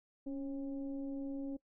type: tone with frequency modulation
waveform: sine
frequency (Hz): 277.2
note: C#4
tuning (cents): 0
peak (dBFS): -37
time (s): 0.26-1.57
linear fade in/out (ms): 10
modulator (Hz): 266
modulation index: 0.6
effects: noise-tail reverb RT60 0.1 s tail -21 dB re dry